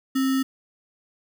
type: tone with sample-and-hold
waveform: sine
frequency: 266.3 Hz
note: C4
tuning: 31 cents sharp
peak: -19 dBFS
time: 0.15-0.43 s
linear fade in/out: 10 ms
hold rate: 1575 Hz
effects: none